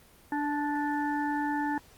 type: harmonic tone with a mistuned harmonic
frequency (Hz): 293.7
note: D4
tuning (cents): 0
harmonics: 1 / 3 / 5 / 6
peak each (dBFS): -30 / -31 / -42 / -37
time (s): 0.32-1.78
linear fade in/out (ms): 2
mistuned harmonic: 3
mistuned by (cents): -18
effects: pink hiss -57 dBFS RMS until 1.97 s + Opus 24 kbps